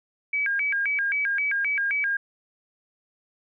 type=tone with vibrato; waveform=sine; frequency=1922 Hz; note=B6; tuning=48 cents flat; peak=-22 dBFS; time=0.33-2.17 s; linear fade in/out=5 ms; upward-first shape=square; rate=3.8 Hz; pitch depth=300 cents each way; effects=none